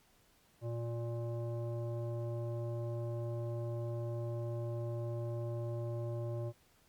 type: tone with frequency modulation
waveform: sine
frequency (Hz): 116.7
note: A#2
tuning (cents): +2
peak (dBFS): -35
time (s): 0.61-6.53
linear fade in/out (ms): 50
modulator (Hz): 470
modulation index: 0.78
effects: pink hiss -68 dBFS RMS until 6.88 s + MP3 96 kbps